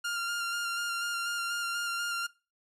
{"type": "tone with vibrato", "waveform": "sawtooth", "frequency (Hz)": 1396.9, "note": "F6", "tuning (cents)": 0, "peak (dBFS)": -27, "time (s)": [0.04, 2.27], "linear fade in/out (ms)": 10, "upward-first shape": "square", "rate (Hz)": 4.1, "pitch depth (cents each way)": 15, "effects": ["noise-tail reverb RT60 0.3 s tail -21 dB re dry", "low-pass 11000 Hz 12 dB/octave"]}